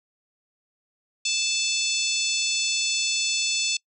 harmonic tone, 877 Hz, A5, 6 cents flat, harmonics 3 / 4 / 5 / 6 / 7 / 8 / 9, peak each -28 / -29 / -30 / -31 / -31 / -32 / -33 dBFS, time 1.25-3.77 s, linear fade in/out 5 ms, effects noise-tail reverb RT60 0.1 s tail -26 dB re dry

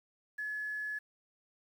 sine tone with quantisation, 1705 Hz, G#6, 45 cents sharp, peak -35 dBFS, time 0.38-0.99 s, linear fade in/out 10 ms, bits 10, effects none

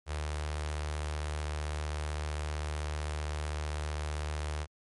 sawtooth tone with notch filter, 75.6 Hz, D#2, 49 cents flat, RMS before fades -35 dBFS, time 0.06-4.67 s, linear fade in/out 50 ms, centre 220 Hz, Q 0.54, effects MP3 48 kbps

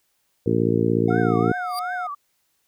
harmonic tone, 56.9 Hz, A#1, 41 cents flat, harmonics 2 / 3 / 4 / 5 / 6 / 7 / 8, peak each -25 / -25 / -25 / -25 / -25 / -25 / -25 dBFS, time 0.46-1.52 s, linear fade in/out 5 ms
triangle tone, 724 Hz, F#5, 38 cents flat, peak -25 dBFS, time 1.08-2.07 s, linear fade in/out 5 ms
sine tone with vibrato, 1341 Hz, E6, 29 cents sharp, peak -28 dBFS, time 1.1-2.15 s, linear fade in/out 10 ms, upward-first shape triangle, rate 2.7 Hz, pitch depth 300 cents each way
sawtooth tone with exponential growth, 4733 Hz, D8, 13 cents sharp, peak -24 dBFS, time 1.62-1.79 s, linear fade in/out 0 ms, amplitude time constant 35 ms
effects white hiss -69 dBFS RMS until 2.67 s

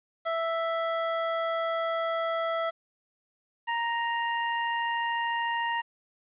25% pulse tone pair in turn, 660 / 933.4 Hz, E5 / A#5, +2 / +2 cents, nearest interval tritone, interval 600 cents, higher second, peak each -23 dBFS, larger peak neither, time 0.25-2.71 / 3.67-5.82 s, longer first, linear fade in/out 20 ms, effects resampled to 8000 Hz + 10-bit

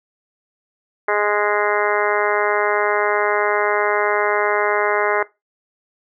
harmonic tone, 207.7 Hz, G#3, in tune, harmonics 2 / 3 / 4 / 5 / 6 / 7 / 8 / 9 / 10, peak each -21 / -23 / -24 / -25 / -26 / -26 / -27 / -28 / -28 dBFS, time 1.08-5.23 s, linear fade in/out 5 ms, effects noise-tail reverb RT60 0.2 s tail -18 dB re dry

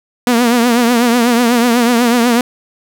sawtooth tone with vibrato, 238.6 Hz, A#3, 41 cents sharp, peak -5 dBFS, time 0.27-2.41 s, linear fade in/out 2 ms, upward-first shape triangle, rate 8.1 Hz, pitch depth 92 cents each way, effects none

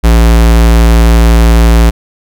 square tone, 57 Hz, A#1, 38 cents flat, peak -3 dBFS, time 0.03-1.91 s, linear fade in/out 20 ms, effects none

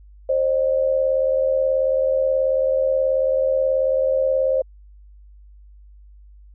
sine tone pair together, 530.5 / 609 Hz, C5 / D#5, +24 / -37 cents, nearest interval major second, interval 239 cents, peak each -17 / -23 dBFS, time 0.29-4.62 s, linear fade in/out 5 ms, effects added 50 Hz sine -43 dBFS peak until 6.54 s

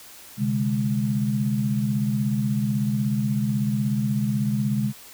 sine tone cluster, 129.5 / 145.8 / 207 Hz, C3 / D3 / G#3, -17 / -12 / -5 cents, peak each -25 / -29 / -23 dBFS, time 0.37-4.93 s, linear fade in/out 50 ms, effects white hiss -45 dBFS RMS until 5.13 s

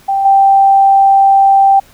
sine tone with level steps, 784 Hz, G5, in tune, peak -10 / -4 dBFS, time 0.08-1.8 s, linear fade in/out 10 ms, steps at 0.25 s, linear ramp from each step 5 ms, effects pink hiss -44 dBFS RMS until 1.93 s

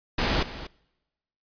pink noise with echo, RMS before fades -24 dBFS, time 0.18-0.43 s, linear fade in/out 5 ms, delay 240 ms, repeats 1, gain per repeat -14 dB, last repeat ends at 0.67 s, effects noise-tail reverb RT60 1.0 s tail -24 dB re dry + resampled to 11025 Hz

